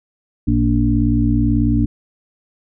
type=harmonic tone with a mistuned harmonic; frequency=58.27 Hz; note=A#1; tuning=in tune; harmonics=1 / 2 / 4 / 5; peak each=-18 / -18 / -18 / -18 dBFS; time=0.47-1.86 s; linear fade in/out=10 ms; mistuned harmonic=1; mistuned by=-110 cents; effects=none